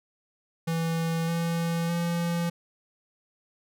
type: tone with pitch steps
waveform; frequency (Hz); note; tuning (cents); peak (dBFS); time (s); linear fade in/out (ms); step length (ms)
square; 164.81 / 167.69 / 170.62; E3 / E3 / F3; 0 / +30 / -40; -26; 0.67-2.5; 10; 610
effects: none